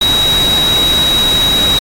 sine tone in noise, 3830 Hz, A#7, 46 cents sharp, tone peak -9 dBFS, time 0.01-1.79 s, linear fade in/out 5 ms, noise pink, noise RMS -19 dBFS, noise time 0.01-1.79 s, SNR +7 dB, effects AAC 48 kbps

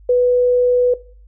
sine tone, 493.9 Hz, B4, in tune, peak -10 dBFS, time 0.09-0.94 s, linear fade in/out 5 ms, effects noise-tail reverb RT60 0.4 s tail -18 dB re dry + added 50 Hz sine -41 dBFS peak until 1.27 s

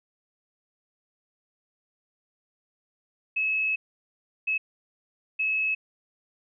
sine tone bursts at uneven times, 2583 Hz, E7, 36 cents flat, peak -23 dBFS, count 3, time 3.36-3.76 / 4.47-4.58 / 5.39-5.75 s, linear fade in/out 10 ms, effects none

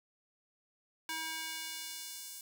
square tone with high-pass filter sweep, 320.6 Hz, E4, 48 cents flat, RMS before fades -42 dBFS, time 1.09-2.41 s, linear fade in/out 2 ms, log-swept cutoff 1200 to 7300 Hz, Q 0.71, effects 11-bit

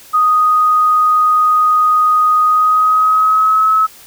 sine tone with pitch glide, 1244.5 to 1289.9 Hz, D#6 to E6, 0 to -38 cents, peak -8 dBFS, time 0.13-3.87 s, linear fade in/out 20 ms, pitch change +62 cents, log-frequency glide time 2.45-3.71 s, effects white hiss -40 dBFS RMS until 4.06 s

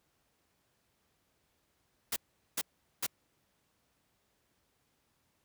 white noise bursts, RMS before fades -33 dBFS, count 3, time 2.12-3.066 s, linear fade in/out 5 ms, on 42 ms, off 410 ms, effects pink hiss -75 dBFS RMS until 5.44 s + high-pass 60 Hz 12 dB/octave

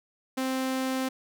sawtooth tone, 261.6 Hz, C4, in tune, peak -23 dBFS, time 0.37-1.09 s, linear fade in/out 10 ms, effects none

